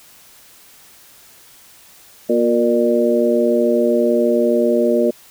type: harmonic tone with a mistuned harmonic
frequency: 119.2 Hz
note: A#2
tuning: 39 cents sharp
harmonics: 2 / 3 / 4 / 5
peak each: -18 / -18 / -18 / -18 dBFS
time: 2.29-5.11 s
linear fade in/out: 10 ms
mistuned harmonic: 4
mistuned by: -28 cents
effects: white hiss -46 dBFS RMS until 5.3 s